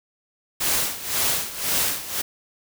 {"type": "noise with tremolo", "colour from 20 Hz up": "white", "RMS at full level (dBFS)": -21, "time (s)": [0.6, 2.22], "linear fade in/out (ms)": 10, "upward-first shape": "sine", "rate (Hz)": 1.9, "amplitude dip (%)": 80, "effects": []}